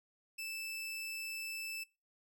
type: tone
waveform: sawtooth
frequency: 2637 Hz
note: E7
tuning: in tune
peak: -37 dBFS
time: 0.38-1.84 s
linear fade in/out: 10 ms
effects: noise-tail reverb RT60 0.3 s tail -23 dB re dry